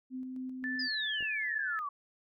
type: tone with tremolo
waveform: sine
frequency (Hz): 257.5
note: C4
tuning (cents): -28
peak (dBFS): -36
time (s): 0.1-0.89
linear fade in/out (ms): 50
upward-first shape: square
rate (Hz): 3.8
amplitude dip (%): 25
type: tone with pitch glide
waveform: sine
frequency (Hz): 1757 to 1733.8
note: A6 to A6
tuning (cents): -3 to -26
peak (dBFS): -34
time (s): 0.64-1.79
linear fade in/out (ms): 0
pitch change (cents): -23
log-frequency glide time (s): 0.83-0.97
type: exponential sweep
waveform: sine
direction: down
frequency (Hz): 5100 to 1108.7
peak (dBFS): -34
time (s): 0.79-1.89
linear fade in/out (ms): 5
type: clicks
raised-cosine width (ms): 2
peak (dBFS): -38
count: 2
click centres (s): 1.207 / 1.226
effects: none